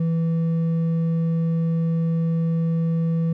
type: tone with hard clipping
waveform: sine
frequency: 164.81 Hz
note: E3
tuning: in tune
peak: -20 dBFS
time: 0-3.33 s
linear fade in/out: 5 ms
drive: 4 dB
effects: none